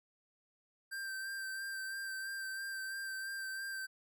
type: tone with vibrato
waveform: square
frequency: 1570 Hz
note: G6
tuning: 2 cents sharp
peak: -40 dBFS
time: 0.91-3.87 s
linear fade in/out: 20 ms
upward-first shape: sine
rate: 3 Hz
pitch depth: 22 cents each way
effects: none